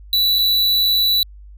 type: tone with dropouts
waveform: square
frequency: 3951 Hz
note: B7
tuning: in tune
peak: -14 dBFS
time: 0.13-1.23 s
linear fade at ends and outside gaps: 1 ms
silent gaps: 0.386-0.39 s
effects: added 50 Hz sine -37 dBFS peak until 1.57 s